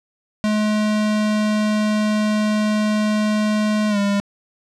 square tone with pitch glide, 212.6 to 201.4 Hz, G#3 to G3, +41 to +47 cents, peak -17 dBFS, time 0.44-4.2 s, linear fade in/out 0 ms, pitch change -94 cents, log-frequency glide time 3.89-3.98 s, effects low-pass 7000 Hz 12 dB/octave

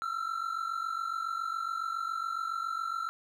triangle tone pair together, 1313.8 / 1361 Hz, E6 / F6, -6 / -45 cents, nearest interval minor second, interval 61 cents, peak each -34 / -32 dBFS, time 0.02-3.09 s, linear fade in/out 0 ms, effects none

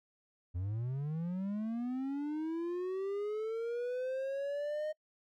triangle linear sweep, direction up, 84.6 to 620 Hz, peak -32 dBFS, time 0.54-4.93 s, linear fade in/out 20 ms, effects noise-tail reverb RT60 0.1 s tail -26 dB re dry

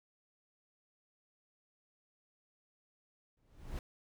brown noise with exponential growth, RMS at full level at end -37 dBFS, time 3.37-3.79 s, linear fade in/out 2 ms, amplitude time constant 91 ms, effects none

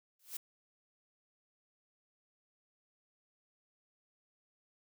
blue noise with exponential growth, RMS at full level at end -37 dBFS, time 0.19-0.37 s, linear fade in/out 5 ms, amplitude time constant 39 ms, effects none

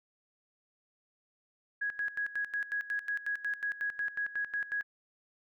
sine tone with tremolo, 1661.2 Hz, G#6, in tune, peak -30 dBFS, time 1.81-4.83 s, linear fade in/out 10 ms, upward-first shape square, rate 5.5 Hz, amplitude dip 80%, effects none

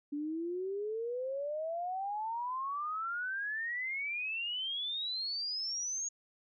sine exponential sweep, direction up, 285.9 to 6690 Hz, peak -34 dBFS, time 0.12-6.09 s, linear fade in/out 10 ms, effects none

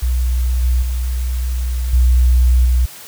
sine tone with level steps, 61.9 Hz, B1, 5 cents sharp, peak -13 / -11 / -16 / -8 / -10 dBFS, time 0.02-2.86 s, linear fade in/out 10 ms, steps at 0.63 / 0.82 / 1.93 / 2.65 s, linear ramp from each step 5 ms, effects white hiss -36 dBFS RMS until 3.07 s

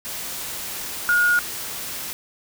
sine tone in noise, 1437 Hz, F6, 49 cents sharp, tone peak -15 dBFS, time 1.09-1.39 s, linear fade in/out 0 ms, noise white, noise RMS -31 dBFS, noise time 0.05-2.13 s, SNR +13 dB, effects none

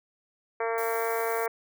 harmonic tone, 228.1 Hz, A#3, 37 cents flat, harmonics 2 / 3 / 4 / 5 / 6 / 7 / 8 / 9 / 10, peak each -29 / -33 / -35 / -37 / -39 / -40 / -41 / -42 / -43 dBFS, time 0.6-1.48 s, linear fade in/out 5 ms
violet noise, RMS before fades -39 dBFS, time 0.78-1.46 s, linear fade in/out 0 ms
effects none

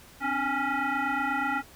sine tone with frequency modulation, 290.6 Hz, D4, 18 cents flat, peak -25 dBFS, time 0.2-1.63 s, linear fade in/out 50 ms, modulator 553 Hz, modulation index 3.1, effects pink hiss -52 dBFS RMS until 1.75 s

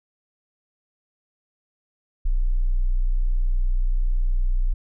sine tone, 30.62 Hz, B0, 14 cents flat, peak -17 dBFS, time 2.25-4.74 s, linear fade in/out 10 ms, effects none

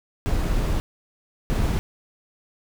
brown noise bursts at uneven times, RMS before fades -22 dBFS, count 2, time 0.26-0.8 / 1.5-1.79 s, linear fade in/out 0 ms, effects none

